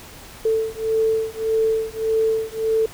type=beating tone pair; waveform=sine; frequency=442.8 / 444.5 Hz; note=A4 / A4; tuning=+11 / +18 cents; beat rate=1.7 Hz; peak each=-21 dBFS; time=0.45-2.86 s; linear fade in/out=5 ms; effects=pink hiss -41 dBFS RMS until 2.93 s